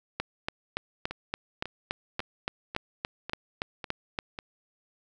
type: two click trains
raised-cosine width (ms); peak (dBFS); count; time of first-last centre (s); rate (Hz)
0.3; -13 / -20; 15 / 7; 0.2-4.189 / 1.11-4.389; 3.51 / 1.83
effects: none